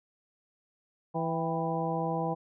harmonic tone with a mistuned harmonic, 164.8 Hz, E3, in tune, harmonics 1 / 2 / 3 / 4 / 5 / 6, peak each -33 / -37 / -35 / -37 / -34 / -38 dBFS, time 1.14-2.35 s, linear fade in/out 20 ms, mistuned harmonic 5, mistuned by -60 cents, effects none

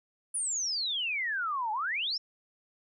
sine exponential two-way sweep, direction down then up, 10060 to 830.6 to 5550 Hz, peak -29 dBFS, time 0.34-2.18 s, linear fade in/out 10 ms, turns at 1.72 s, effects none

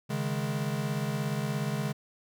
square chord, C# suspended second, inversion none, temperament equal, 138.59 / 155.56 / 207.7 Hz, C#3 / D#3 / G#3, 0 / 0 / 0 cents, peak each -33 / -35 / -35 dBFS, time 0.09-1.93 s, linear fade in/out 20 ms, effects none

